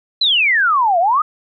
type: exponential two-way sweep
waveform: sine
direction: down then up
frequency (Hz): 4142 to 660 to 1287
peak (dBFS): -11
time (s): 0.21-1.22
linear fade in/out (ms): 5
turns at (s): 0.99
effects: none